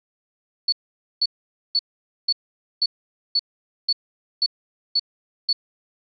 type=tone bursts; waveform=sine; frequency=4435 Hz; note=C#8; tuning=in tune; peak=-16 dBFS; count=10; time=0.68-5.53 s; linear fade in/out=5 ms; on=44 ms; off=490 ms; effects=none